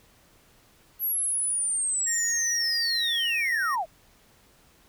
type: linear sweep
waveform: sine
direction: down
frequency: 11810 to 590 Hz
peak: -24 dBFS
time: 0.99-3.86 s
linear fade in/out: 50 ms
type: tone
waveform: square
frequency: 1858 Hz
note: A#6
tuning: 6 cents flat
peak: -31 dBFS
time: 2.06-3.76 s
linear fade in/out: 20 ms
effects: pink hiss -59 dBFS RMS until 4.88 s